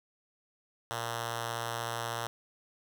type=tone with notch filter; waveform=5% pulse; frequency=116.54 Hz; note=A#2; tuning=in tune; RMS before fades=-36 dBFS; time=0.91-2.27 s; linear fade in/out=0 ms; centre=270 Hz; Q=0.66; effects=none